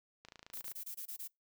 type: click train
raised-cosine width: 0.2 ms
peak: -34 dBFS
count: 14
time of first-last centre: 0.25-0.716 s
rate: 27.9 Hz
type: noise bursts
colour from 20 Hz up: violet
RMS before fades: -44 dBFS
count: 7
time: 0.53-1.277 s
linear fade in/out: 10 ms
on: 87 ms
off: 23 ms
effects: noise-tail reverb RT60 0.2 s tail -26 dB re dry